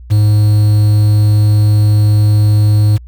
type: tone with quantisation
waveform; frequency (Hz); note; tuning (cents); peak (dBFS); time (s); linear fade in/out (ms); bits
triangle; 105.2; G#2; +23; -4; 0.1-2.98; 20; 5
effects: added 60 Hz sine -30 dBFS peak until 3.07 s